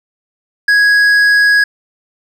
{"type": "tone with hard clipping", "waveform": "sine", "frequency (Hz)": 1661.2, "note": "G#6", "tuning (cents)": 0, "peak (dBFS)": -8, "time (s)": [0.68, 1.64], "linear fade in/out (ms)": 5, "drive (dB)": 6, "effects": []}